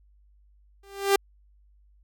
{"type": "tone with exponential growth", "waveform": "sawtooth", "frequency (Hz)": 395.9, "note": "G4", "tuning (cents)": 17, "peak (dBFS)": -11, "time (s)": [0.83, 1.16], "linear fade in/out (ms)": 5, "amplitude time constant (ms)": 71, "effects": ["added 50 Hz sine -56 dBFS peak until 2.03 s"]}